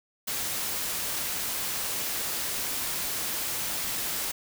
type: noise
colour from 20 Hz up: white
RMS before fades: -31 dBFS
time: 0.27-4.32 s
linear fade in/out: 10 ms
effects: none